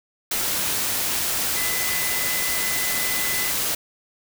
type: tone in noise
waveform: sine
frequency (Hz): 2014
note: B6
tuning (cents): +33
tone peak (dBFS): -29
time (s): 1.56-3.51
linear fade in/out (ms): 5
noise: white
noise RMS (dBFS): -24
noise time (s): 0.31-3.75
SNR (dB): -8
effects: none